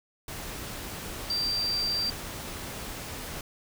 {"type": "tone in noise", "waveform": "sine", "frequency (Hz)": 4699, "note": "D8", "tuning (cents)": 0, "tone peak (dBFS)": -26, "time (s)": [1.3, 2.1], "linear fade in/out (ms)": 2, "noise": "pink", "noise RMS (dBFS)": -38, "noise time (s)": [0.28, 3.41], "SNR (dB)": 9, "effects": []}